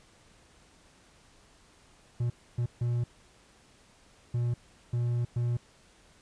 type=tone bursts at uneven times; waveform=triangle; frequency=120 Hz; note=B2; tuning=49 cents flat; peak=-24 dBFS; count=6; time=2.2-2.3 / 2.58-2.66 / 2.81-3.04 / 4.34-4.54 / 4.93-5.25 / 5.36-5.57 s; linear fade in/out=5 ms; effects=pink hiss -60 dBFS RMS until 6.21 s + resampled to 22050 Hz